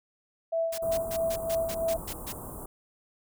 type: tone with tremolo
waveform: sine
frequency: 659.3 Hz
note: E5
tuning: in tune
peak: -24 dBFS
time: 0.52-1.97 s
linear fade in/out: 10 ms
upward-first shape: sine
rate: 3.1 Hz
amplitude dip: 65%
type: noise bursts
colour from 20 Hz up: white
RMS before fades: -37 dBFS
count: 9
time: 0.72-2.327 s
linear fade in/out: 10 ms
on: 63 ms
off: 130 ms
type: band-stop noise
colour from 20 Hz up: pink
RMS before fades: -40 dBFS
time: 0.82-2.66 s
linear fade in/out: 5 ms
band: 1200 to 8400 Hz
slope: 48 dB/octave
effects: none